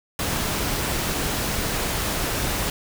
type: noise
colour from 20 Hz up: pink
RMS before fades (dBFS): -25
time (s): 0.19-2.7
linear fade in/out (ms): 2
effects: none